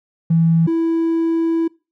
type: tone pair in turn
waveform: triangle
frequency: 164.81 / 329.6 Hz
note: E3 / E4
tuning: 0 / 0 cents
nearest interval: octave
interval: 1200 cents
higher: second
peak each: -7 / -12 dBFS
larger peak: first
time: 0.3-0.67 / 0.67-1.68 s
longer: second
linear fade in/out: 10 ms
effects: noise-tail reverb RT60 0.3 s tail -25 dB re dry + tanh soft clip ceiling -9 dBFS